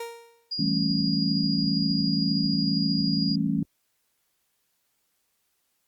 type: tone with exponential decay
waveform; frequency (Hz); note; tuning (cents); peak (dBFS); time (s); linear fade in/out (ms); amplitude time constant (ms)
30% pulse; 466.2; A#4; 0; -28; 0-0.51; 5; 110
type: tone with tremolo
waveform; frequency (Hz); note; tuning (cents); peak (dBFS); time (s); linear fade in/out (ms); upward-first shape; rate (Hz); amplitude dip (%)
sine; 4854; D#8; -44; -27; 0.51-3.36; 10; sine; 13; 25
type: chord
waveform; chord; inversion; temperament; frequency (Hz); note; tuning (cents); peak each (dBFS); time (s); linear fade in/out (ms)
sine; A dominant seventh; second; just; 165 / 198 / 220 / 275; E3 / G3 / A3 / C#4; +2 / +18 / 0 / -14; -28; 0.59-3.63; 5
effects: white hiss -73 dBFS RMS until 5.87 s + Opus 48 kbps